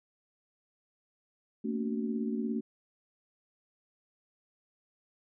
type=tone cluster; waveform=sine; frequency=224.2 / 241.4 / 283.6 / 373.7 Hz; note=A3 / B3 / C#4 / F#4; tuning=+33 / -39 / +40 / +17 cents; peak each=-32 / -40 / -37 / -39 dBFS; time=1.64-2.61 s; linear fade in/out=10 ms; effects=none